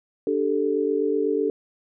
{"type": "chord", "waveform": "sine", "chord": "D suspended fourth", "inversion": "none", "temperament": "equal", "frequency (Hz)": [293.7, 392, 440], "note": ["D4", "G4", "A4"], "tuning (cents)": [0, 0, 0], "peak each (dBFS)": [-26, -25, -23], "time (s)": [0.27, 1.5], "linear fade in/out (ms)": 2, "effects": []}